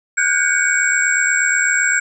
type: tone cluster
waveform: sine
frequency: 1451 / 1519 / 1608 / 2250 / 7610 Hz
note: F#6 / F#6 / G6 / C#7 / A#8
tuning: -34 / +45 / +44 / +25 / +35 cents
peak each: -20 dBFS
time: 0.17-2 s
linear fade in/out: 10 ms
effects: none